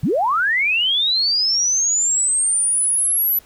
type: linear sweep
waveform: sine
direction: up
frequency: 110 to 12000 Hz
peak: -15 dBFS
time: 0.03-3.39 s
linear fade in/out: 5 ms
effects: pink hiss -50 dBFS RMS until 3.45 s